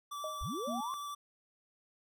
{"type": "tone with vibrato", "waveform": "square", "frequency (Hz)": 1160, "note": "D6", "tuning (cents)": -22, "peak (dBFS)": -40, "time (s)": [0.11, 1.15], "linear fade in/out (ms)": 10, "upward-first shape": "square", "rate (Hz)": 11, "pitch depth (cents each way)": 8}
{"type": "tone with exponential decay", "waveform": "sine", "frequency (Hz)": 622.3, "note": "D#5", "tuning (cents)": 0, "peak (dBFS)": -35, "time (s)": [0.24, 0.52], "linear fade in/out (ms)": 2, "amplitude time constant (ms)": 60}
{"type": "linear sweep", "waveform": "sine", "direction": "up", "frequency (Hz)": [30.48, 1107], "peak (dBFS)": -37, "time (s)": [0.41, 0.94], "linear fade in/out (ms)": 0}
{"type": "tone", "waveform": "sine", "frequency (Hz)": 237.1, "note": "A#3", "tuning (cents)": 30, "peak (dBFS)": -37, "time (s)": [0.67, 0.81], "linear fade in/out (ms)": 10}
{"effects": []}